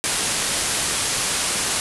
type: low-pass noise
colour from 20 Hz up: white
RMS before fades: -23 dBFS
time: 0.04-1.8 s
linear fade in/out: 0 ms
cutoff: 11000 Hz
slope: 96 dB/octave
effects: none